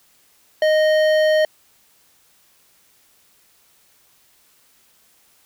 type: tone with hard clipping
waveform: triangle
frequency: 620 Hz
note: D#5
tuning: 6 cents flat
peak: -15 dBFS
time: 0.62-1.45 s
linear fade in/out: 2 ms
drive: 16 dB
effects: white hiss -57 dBFS RMS until 5.45 s